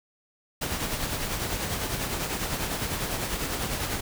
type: noise with tremolo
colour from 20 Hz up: pink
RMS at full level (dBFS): -28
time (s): 0.61-4.01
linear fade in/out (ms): 10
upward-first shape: triangle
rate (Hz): 10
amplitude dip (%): 50
effects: none